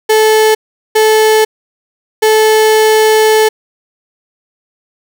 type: tone bursts at uneven times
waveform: 35% pulse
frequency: 435 Hz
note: A4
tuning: 20 cents flat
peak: -4 dBFS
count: 3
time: 0.09-0.55 / 0.95-1.45 / 2.22-3.49 s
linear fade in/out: 10 ms
effects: none